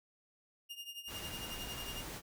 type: tone with tremolo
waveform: 40% pulse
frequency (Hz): 2832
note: F7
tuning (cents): +23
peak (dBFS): -40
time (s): 0.69-2.03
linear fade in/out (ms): 20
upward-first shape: triangle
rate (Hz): 11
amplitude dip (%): 85
type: noise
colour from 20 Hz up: pink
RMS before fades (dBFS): -45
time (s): 1.07-2.22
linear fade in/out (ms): 50
effects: none